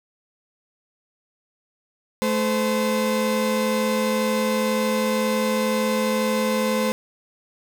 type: tone pair together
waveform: 35% pulse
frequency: 216.5 / 515 Hz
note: A3 / C5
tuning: -28 / -28 cents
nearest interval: octave + minor third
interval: 1500 cents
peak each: -21 dBFS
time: 2.22-6.92 s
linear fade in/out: 0 ms
effects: none